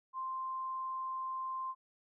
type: tone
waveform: sine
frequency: 1046.5 Hz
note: C6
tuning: in tune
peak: -36 dBFS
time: 0.13-1.75 s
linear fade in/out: 50 ms
effects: none